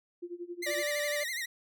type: tone with tremolo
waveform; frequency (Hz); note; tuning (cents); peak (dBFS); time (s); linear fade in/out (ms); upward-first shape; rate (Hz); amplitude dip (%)
sine; 349.2; F4; 0; -35; 0.22-0.84; 10; sine; 11; 90
type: tone with vibrato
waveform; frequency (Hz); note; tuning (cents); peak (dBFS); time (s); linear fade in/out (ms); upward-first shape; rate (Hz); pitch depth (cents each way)
sawtooth; 1975.5; B6; 0; -30; 0.62-1.46; 10; sine; 12; 120
type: tone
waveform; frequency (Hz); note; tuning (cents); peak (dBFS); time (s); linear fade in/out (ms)
45% pulse; 587.3; D5; 0; -32; 0.66-1.24; 10
effects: none